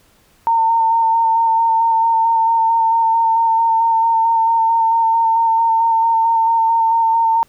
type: tone with vibrato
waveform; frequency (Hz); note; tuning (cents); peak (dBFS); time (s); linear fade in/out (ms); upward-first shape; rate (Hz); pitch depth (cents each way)
sine; 909; A#5; -44; -11; 0.47-7.43; 0; square; 4.5; 15
effects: pink hiss -54 dBFS RMS until 7.48 s